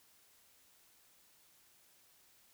silence, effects white hiss -67 dBFS RMS until 2.53 s

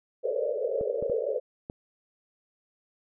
white band-pass noise, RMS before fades -29 dBFS, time 0.23-1.4 s, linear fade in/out 20 ms, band 420 to 590 Hz, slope 96 dB/octave
clicks, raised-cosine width 2 ms, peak -23 dBFS, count 4, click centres 0.811 / 1.025 / 1.098 / 1.699 s
effects none

